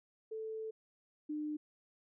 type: tone pair in turn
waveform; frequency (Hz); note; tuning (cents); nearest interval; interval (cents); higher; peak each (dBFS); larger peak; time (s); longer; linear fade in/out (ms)
sine; 440 / 301.5; A4 / D4; 0 / +46; perfect fifth; 654; first; -39 / -36; second; 0.31-0.71 / 1.29-1.57; first; 10
effects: none